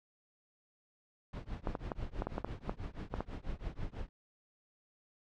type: noise with tremolo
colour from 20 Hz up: brown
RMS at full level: -38 dBFS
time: 1.33-4.09 s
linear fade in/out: 5 ms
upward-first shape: triangle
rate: 6.1 Hz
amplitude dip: 100%
type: clicks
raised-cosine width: 1 ms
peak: -21 dBFS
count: 10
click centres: 1.672 / 1.752 / 1.918 / 2.221 / 2.27 / 2.381 / 2.446 / 2.695 / 3.14 / 3.206 s
effects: low-pass 4000 Hz 12 dB/octave